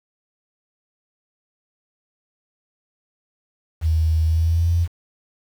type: tone with pitch glide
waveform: sine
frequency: 80 to 85.25 Hz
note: D#2 to F2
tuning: +49 to -41 cents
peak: -15 dBFS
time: 3.81-4.88 s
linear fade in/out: 50 ms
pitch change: +110 cents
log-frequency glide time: 4.25-4.72 s
effects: 7-bit